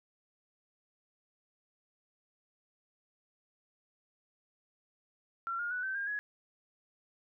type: tone with pitch steps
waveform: sine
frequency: 1363 / 1420.9 / 1481.2 / 1544.1 / 1609.7 / 1678 Hz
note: F6 / F6 / F#6 / G6 / G6 / G#6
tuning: -43 / +29 / +1 / -27 / +45 / +17 cents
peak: -33 dBFS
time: 5.47-6.19 s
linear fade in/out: 0 ms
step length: 120 ms
effects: none